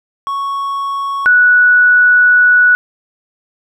triangle / sine tone pair in turn, 1108.7 / 1472.7 Hz, C#6 / F#6, 0 / -9 cents, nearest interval perfect fourth, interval 491 cents, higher second, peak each -14 / -5 dBFS, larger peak second, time 0.27-1.26 / 1.26-2.75 s, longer second, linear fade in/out 0 ms, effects none

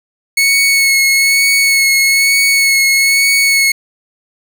sawtooth tone with vibrato, 2200 Hz, C#7, 14 cents flat, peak -5 dBFS, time 0.37-3.72 s, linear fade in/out 5 ms, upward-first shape sine, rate 1.1 Hz, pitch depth 20 cents each way, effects none

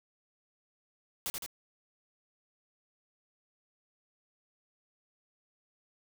white noise with echo, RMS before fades -35 dBFS, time 1.26-1.3 s, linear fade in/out 0 ms, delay 81 ms, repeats 2, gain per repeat -3 dB, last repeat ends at 1.462 s, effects none

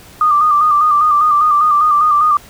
sine tone with vibrato, 1202 Hz, D6, 40 cents sharp, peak -8 dBFS, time 0.21-2.37 s, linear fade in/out 2 ms, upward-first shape square, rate 5 Hz, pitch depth 42 cents each way, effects pink hiss -40 dBFS RMS until 2.49 s

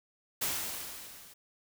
white noise with level ramp, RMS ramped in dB -31 to -54 dBFS, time 0.41-1.34 s, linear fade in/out 10 ms, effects none

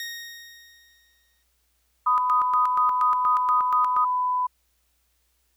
20% pulse tone with exponential decay, 1864.7 Hz, A#6, in tune, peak -25 dBFS, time 0-1.43 s, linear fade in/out 1 ms, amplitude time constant 310 ms
sine tone with tremolo, 1244.5 Hz, D#6, in tune, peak -19 dBFS, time 2.06-4.05 s, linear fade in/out 10 ms, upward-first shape square, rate 4.2 Hz, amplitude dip 75%
sine tone, 999 Hz, B5, 20 cents sharp, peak -21 dBFS, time 2.06-4.47 s, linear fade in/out 10 ms
effects added 60 Hz sine -70 dBFS peak until 5.56 s + white hiss -70 dBFS RMS until 5.56 s

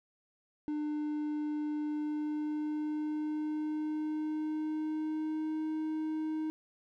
triangle tone with pitch glide, 300 to 312.4 Hz, D4 to D#4, +37 to +7 cents, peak -30 dBFS, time 0.68-6.5 s, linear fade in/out 0 ms, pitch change +70 cents, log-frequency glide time 1.88-5.65 s, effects none

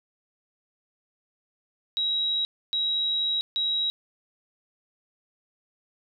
sine tone bursts at uneven times, 3848 Hz, B7, 46 cents flat, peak -23 dBFS, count 3, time 1.97-2.45 / 2.73-3.41 / 3.56-3.9 s, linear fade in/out 0 ms, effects none

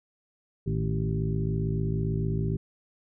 harmonic tone with a mistuned harmonic, 55.4 Hz, A1, 13 cents sharp, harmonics 1 / 2 / 3 / 4 / 5 / 6 / 7, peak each -34 / -29 / -29 / -37 / -40 / -42 / -36 dBFS, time 0.66-2.57 s, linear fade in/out 10 ms, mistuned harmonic 3, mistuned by -93 cents, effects none

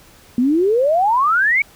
sine exponential sweep, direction up, 234.5 to 2287 Hz, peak -12 dBFS, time 0.38-1.62 s, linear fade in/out 2 ms, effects pink hiss -47 dBFS RMS until 1.75 s

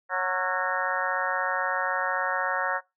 harmonic tone with a mistuned harmonic, 183.8 Hz, F#3, 11 cents flat, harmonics 3 / 4 / 5 / 6 / 7 / 8 / 9 / 10, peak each -33 / -33 / -33 / -33 / -33 / -33 / -33 / -33 dBFS, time 0.09-2.81 s, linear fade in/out 50 ms, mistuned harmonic 7, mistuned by +75 cents, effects noise-tail reverb RT60 0.2 s tail -20 dB re dry

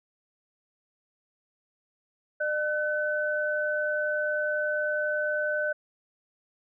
sine tone pair together, 602 / 1512.1 Hz, D5 / F#6, +43 / +37 cents, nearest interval octave + major third, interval 1594 cents, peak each -28 dBFS, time 2.4-5.73 s, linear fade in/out 10 ms, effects none

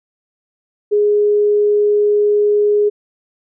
sine tone, 415.3 Hz, G#4, in tune, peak -10 dBFS, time 0.91-2.9 s, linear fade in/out 20 ms, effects none

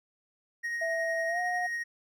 triangle tone with tremolo, 1874 Hz, A#6, 9 cents sharp, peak -28 dBFS, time 0.63-1.84 s, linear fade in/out 20 ms, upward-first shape sine, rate 11 Hz, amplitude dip 25%
sine tone with pitch glide, 659.3 to 719 Hz, E5 to F#5, 0 to -50 cents, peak -30 dBFS, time 0.81-1.67 s, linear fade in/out 10 ms, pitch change +150 cents, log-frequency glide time 1.28-1.4 s
effects none

